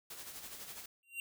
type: noise with tremolo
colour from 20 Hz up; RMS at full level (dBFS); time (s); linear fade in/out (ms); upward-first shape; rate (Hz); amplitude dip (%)
white; -46; 0.1-0.86; 5; sine; 12; 50
type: tone with exponential growth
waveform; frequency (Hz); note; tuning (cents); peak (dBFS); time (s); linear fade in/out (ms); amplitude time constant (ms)
square; 2762; F7; -20; -37; 1.03-1.2; 1; 35
effects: none